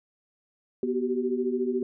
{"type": "tone cluster", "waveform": "sine", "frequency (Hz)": [244.5, 375.5, 389.4], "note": ["B3", "F#4", "G4"], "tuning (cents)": [-17, 26, -12], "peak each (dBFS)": -29, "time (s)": [0.83, 1.83], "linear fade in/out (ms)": 2, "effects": []}